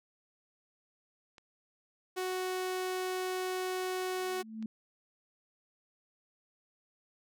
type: clicks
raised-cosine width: 0.2 ms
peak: -36 dBFS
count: 5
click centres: 1.382 / 2.321 / 3.839 / 4.02 / 4.626 s
type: tone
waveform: sawtooth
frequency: 370 Hz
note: F#4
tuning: in tune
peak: -29 dBFS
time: 2.16-4.43 s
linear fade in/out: 20 ms
type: tone with exponential growth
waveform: sine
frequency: 220.5 Hz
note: A3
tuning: 4 cents sharp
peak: -33 dBFS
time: 4.1-4.66 s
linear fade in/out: 2 ms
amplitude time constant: 120 ms
effects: none